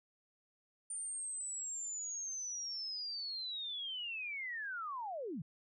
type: linear sweep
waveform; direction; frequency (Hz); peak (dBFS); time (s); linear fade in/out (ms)
sine; down; 9080 to 130; -39; 0.9-5.42; 5
effects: none